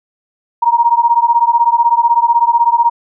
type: beating tone pair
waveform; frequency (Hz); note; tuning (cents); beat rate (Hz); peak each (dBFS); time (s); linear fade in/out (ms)
sine; 932.3 / 948.3; A#5 / A#5; 0 / +29; 16; -11; 0.62-2.9; 10
effects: none